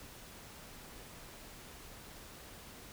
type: silence
effects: pink hiss -52 dBFS RMS until 2.92 s